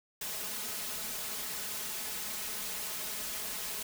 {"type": "noise with comb filter", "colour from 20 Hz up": "white", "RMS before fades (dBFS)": -38, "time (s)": [0.21, 3.83], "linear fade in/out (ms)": 5, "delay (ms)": 4.7, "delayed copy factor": 0.75, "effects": []}